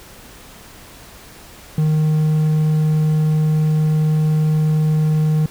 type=tone; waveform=triangle; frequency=154.7 Hz; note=D#3; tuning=10 cents flat; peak=-11 dBFS; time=1.78-5.46 s; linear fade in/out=2 ms; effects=pink hiss -41 dBFS RMS until 5.5 s